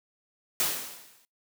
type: noise with exponential decay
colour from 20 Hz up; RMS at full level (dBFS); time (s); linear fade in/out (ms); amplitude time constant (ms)
white; -24; 0.6-1.25; 0; 140
effects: noise-tail reverb RT60 0.2 s tail -24 dB re dry + high-pass 150 Hz 12 dB/octave